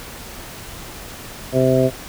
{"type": "harmonic tone", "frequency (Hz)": 130, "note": "C3", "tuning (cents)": -11, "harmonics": [1, 2, 3, 4, 5], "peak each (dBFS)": [-19, -19, -19, -19, -19], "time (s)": [1.52, 1.91], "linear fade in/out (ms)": 50, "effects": ["pink hiss -35 dBFS RMS until 2.08 s"]}